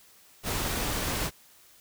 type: noise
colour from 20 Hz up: pink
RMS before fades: -30 dBFS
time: 0.43-1.31 s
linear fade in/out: 50 ms
effects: white hiss -57 dBFS RMS until 1.8 s